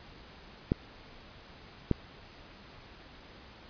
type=clicks; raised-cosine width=3 ms; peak=-12 dBFS; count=2; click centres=0.719 / 1.913 s; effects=pink hiss -52 dBFS RMS until 3.69 s + resampled to 11025 Hz